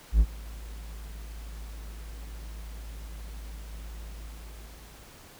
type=tone with ADSR envelope; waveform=triangle; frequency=54 Hz; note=A1; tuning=32 cents flat; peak=-12 dBFS; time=0.12-5.19 s; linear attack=81 ms; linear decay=53 ms; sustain=-24 dB; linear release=1100 ms; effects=pink hiss -51 dBFS RMS until 5.39 s